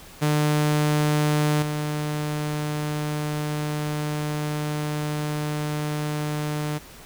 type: tone with level steps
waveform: sawtooth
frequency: 150 Hz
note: D3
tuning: 37 cents sharp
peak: -15 / -21 dBFS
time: 0.21-6.79 s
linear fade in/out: 20 ms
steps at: 1.62 s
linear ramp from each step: 2 ms
effects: pink hiss -45 dBFS RMS until 7.05 s